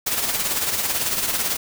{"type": "noise with tremolo", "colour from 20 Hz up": "white", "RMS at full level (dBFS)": -21, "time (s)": [0.06, 1.57], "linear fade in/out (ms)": 10, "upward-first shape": "sine", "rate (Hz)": 18, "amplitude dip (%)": 50, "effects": []}